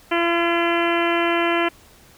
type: harmonic tone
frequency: 340.3 Hz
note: F4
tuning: 45 cents flat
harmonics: 1 / 2 / 3 / 4 / 5 / 6 / 7 / 8 / 9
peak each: -21 / -24 / -26 / -27 / -28 / -29 / -29 / -30 / -31 dBFS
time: 0.11-1.69 s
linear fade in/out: 10 ms
effects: pink hiss -50 dBFS RMS until 2.17 s